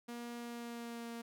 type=tone with pitch glide; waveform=sawtooth; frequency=237.9 to 233.1 Hz; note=A#3 to A#3; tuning=+35 to 0 cents; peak=-39 dBFS; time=0.08-1.22 s; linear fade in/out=10 ms; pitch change=-35 cents; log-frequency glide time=0.37-1.11 s; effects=none